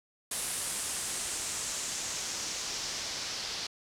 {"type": "noise with low-pass filter sweep", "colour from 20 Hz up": "white", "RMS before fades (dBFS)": -36, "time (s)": [0.31, 3.67], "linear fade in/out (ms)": 5, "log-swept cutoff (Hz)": [10000, 4900], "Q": 2.2, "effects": []}